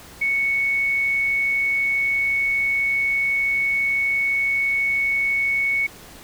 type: tone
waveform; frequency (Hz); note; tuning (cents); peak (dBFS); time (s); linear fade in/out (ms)
sine; 2217; C#7; 0; -18; 0.21-5.87; 10
effects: pink hiss -43 dBFS RMS until 6.23 s